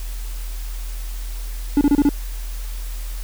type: tone bursts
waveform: triangle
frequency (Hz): 287.2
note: D4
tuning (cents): -39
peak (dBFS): -9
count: 5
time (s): 1.77-2.091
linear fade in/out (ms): 2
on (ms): 41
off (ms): 29
effects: added 41 Hz sine -25 dBFS peak until 3.23 s + white hiss -40 dBFS RMS until 3.23 s